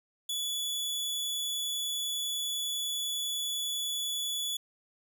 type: tone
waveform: sawtooth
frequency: 3426 Hz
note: A7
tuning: 47 cents flat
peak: -28 dBFS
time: 0.29-4.57 s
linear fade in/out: 5 ms
effects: none